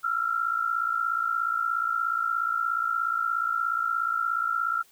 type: tone pair together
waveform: sine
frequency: 1332.1 / 1389 Hz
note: E6 / F6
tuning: +18 / -10 cents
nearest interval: minor second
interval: 72 cents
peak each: -27 dBFS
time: 0.03-4.83 s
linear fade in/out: 20 ms
effects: white hiss -59 dBFS RMS until 4.91 s

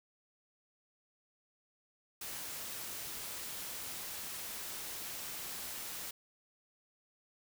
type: noise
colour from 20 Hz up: white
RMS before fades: -43 dBFS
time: 2.21-6.11 s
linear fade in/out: 5 ms
effects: none

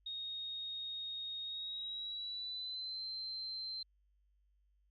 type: tone with pitch glide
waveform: sine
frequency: 3729 to 4114 Hz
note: A#7 to C8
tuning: 0 to -30 cents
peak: -40 dBFS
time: 0.06-3.83 s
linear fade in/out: 5 ms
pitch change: +170 cents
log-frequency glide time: 1.43-3.04 s
effects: added 50 Hz sine -70 dBFS peak until 4.9 s

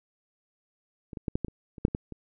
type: clicks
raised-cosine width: 3 ms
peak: -27 / -23 / -16 / -13 / -16 / -28 / -30 / -6 / -29 / -16 / -26 dBFS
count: 11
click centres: 1.132 / 1.172 / 1.282 / 1.355 / 1.447 / 1.483 / 1.782 / 1.851 / 1.882 / 1.949 / 2.123 s
effects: none

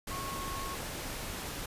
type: tone in noise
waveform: sine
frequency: 1094 Hz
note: C#6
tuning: 23 cents flat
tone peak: -39 dBFS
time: 0.11-0.75 s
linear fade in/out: 5 ms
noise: pink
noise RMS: -39 dBFS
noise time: 0.07-1.66 s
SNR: -3 dB
effects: resampled to 32000 Hz

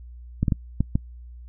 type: clicks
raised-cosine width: 5 ms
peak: -8 dBFS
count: 5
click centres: 0.43 / 0.482 / 0.522 / 0.806 / 0.955 s
effects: noise-tail reverb RT60 0.1 s tail -26 dB re dry + added 60 Hz sine -39 dBFS peak until 1.48 s

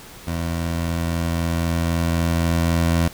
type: tone with level ramp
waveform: 20% pulse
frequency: 83.8 Hz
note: E2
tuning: 29 cents sharp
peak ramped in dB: -18 to -11 dBFS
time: 0.27-3.08 s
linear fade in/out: 5 ms
effects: pink hiss -41 dBFS RMS until 3.13 s

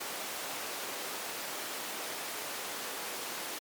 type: high-pass noise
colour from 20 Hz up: pink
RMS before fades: -39 dBFS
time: 0-3.59 s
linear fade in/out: 10 ms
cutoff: 430 Hz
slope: 12 dB/octave
effects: MP3 96 kbps

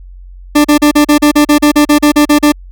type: tone bursts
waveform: 40% pulse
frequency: 295.6 Hz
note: D4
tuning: 11 cents sharp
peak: -3 dBFS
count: 15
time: 0.55-2.522 s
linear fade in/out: 10 ms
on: 96 ms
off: 38 ms
effects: added 45 Hz sine -29 dBFS peak until 2.71 s

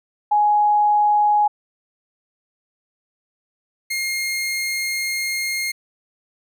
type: tone pair in turn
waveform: sine / sawtooth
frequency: 835 / 2132 Hz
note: G#5 / C7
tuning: +9 / +32 cents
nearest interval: octave + major third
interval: 1623 cents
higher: second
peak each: -13 / -18 dBFS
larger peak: first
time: 0.31-1.48 / 3.9-5.72 s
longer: second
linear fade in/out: 10 ms
effects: none

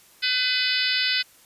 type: harmonic tone with a mistuned harmonic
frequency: 504 Hz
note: B4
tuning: 35 cents sharp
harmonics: 3 / 4 / 5 / 6 / 7 / 8 / 9 / 10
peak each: -29 / -29 / -29 / -29 / -29 / -29 / -29 / -29 dBFS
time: 0.22-1.23 s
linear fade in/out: 20 ms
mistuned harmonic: 6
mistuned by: -16 cents
effects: white hiss -54 dBFS RMS until 1.45 s + resampled to 32000 Hz

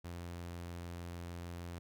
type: tone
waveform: sawtooth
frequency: 86.5 Hz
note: F2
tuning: 16 cents flat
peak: -39 dBFS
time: 0.04-1.79 s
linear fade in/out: 10 ms
effects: none

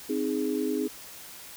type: chord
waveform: sine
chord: Ab major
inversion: first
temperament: equal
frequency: 261.6 / 311.1 / 415.3 Hz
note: C4 / Eb4 / Ab4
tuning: 0 / 0 / 0 cents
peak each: -30 dBFS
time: 0.09-0.88 s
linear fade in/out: 10 ms
effects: white hiss -45 dBFS RMS until 1.56 s

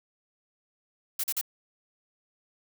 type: noise bursts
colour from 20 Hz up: blue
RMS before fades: -29 dBFS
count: 3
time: 1.19-1.413 s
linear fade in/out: 5 ms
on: 47 ms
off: 41 ms
effects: none

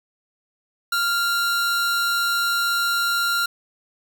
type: tone pair together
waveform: 45% pulse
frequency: 1394 / 3943 Hz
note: F6 / B7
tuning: -4 / -4 cents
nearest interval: octave + tritone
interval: 1800 cents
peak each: -20 / -28 dBFS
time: 0.92-3.46 s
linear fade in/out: 5 ms
effects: none

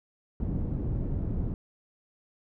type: low-pass noise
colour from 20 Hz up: pink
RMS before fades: -30 dBFS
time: 0.4-1.54 s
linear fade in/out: 2 ms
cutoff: 240 Hz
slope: 12 dB/octave
effects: none

